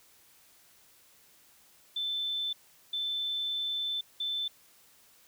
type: tone bursts at uneven times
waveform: sine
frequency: 3530 Hz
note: A7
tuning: 5 cents sharp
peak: -30 dBFS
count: 3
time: 1.96-2.53 / 2.93-4.01 / 4.2-4.48 s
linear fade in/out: 5 ms
effects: white hiss -61 dBFS RMS until 5.27 s